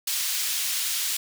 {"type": "high-pass noise", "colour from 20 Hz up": "pink", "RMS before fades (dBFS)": -27, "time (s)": [0.07, 1.17], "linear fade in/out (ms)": 5, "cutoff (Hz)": 3300, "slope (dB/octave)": 12, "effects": []}